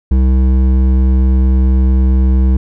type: tone with hard clipping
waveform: triangle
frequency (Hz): 64.6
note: C2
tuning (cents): -21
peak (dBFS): -9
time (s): 0.11-2.57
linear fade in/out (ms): 5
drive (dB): 14
effects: none